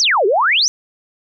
sine exponential two-way sweep, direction down then up, 6260 to 364.3 to 6260 Hz, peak -11 dBFS, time 0-0.68 s, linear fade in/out 0 ms, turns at 0.26 s, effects none

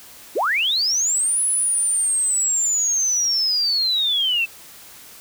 sine linear two-way sweep, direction up then down, 257.2 to 10280 to 2611 Hz, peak -17 dBFS, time 0.35-4.46 s, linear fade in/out 20 ms, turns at 1.43 s, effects white hiss -43 dBFS RMS until 5.2 s

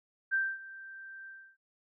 sine tone with ADSR envelope, 1568 Hz, G6, in tune, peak -25 dBFS, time 0.31-1.57 s, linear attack 29 ms, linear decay 240 ms, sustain -19 dB, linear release 300 ms, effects none

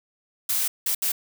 blue noise bursts at uneven times, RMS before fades -24 dBFS, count 3, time 0.49-0.68 / 0.86-0.95 / 1.02-1.12 s, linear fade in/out 5 ms, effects none

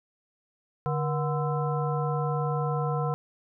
harmonic tone with a mistuned harmonic, 146.83 Hz, D3, in tune, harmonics 1 / 3 / 5 / 7 / 9, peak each -27 / -32 / -34 / -35 / -37 dBFS, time 0.86-3.14 s, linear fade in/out 0 ms, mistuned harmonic 3, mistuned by +140 cents, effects none

